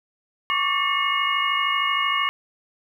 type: tone cluster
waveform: sine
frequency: 1107 / 1160 / 1790 / 2175 / 2864 Hz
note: C#6 / D6 / A6 / C#7 / F7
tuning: -3 / -22 / +29 / -33 / +43 cents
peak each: -25 / -26 / -31 / -25 / -26 dBFS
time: 0.5-2.29 s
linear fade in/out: 0 ms
effects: 9-bit